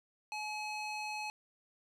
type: tone with band-pass filter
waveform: square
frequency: 850 Hz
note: G#5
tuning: 40 cents sharp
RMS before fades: -40 dBFS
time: 0.32-1.3 s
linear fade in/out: 0 ms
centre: 2800 Hz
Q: 0.85
effects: none